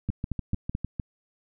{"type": "two click trains", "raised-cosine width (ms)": 5, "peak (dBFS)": [-17, -16], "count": [7, 4], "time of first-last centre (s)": [[0.09, 0.998], [0.1, 0.751]], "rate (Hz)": [6.61, 4.61], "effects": []}